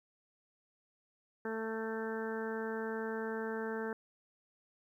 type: harmonic tone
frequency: 222.4 Hz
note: A3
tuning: 19 cents sharp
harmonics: 1 / 2 / 3 / 4 / 5 / 6 / 7 / 8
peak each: -41 / -38 / -50 / -46 / -53 / -50 / -45 / -50 dBFS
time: 1.45-3.93 s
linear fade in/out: 2 ms
effects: 12-bit